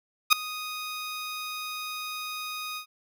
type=tone with ADSR envelope; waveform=15% pulse; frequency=1244 Hz; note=D#6; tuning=1 cent flat; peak=-6 dBFS; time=0.3-2.86 s; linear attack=27 ms; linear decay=3 ms; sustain=-21 dB; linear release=90 ms; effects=none